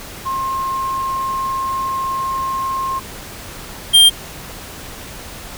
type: tone pair in turn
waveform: sine / square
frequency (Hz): 1065 / 3191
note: C6 / G7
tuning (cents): +30 / +30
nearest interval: octave + perfect fifth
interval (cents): 1900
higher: second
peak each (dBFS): -18 / -6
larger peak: second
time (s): 0.25-3 / 3.93-4.1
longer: first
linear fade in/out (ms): 20
effects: pink hiss -33 dBFS RMS until 5.57 s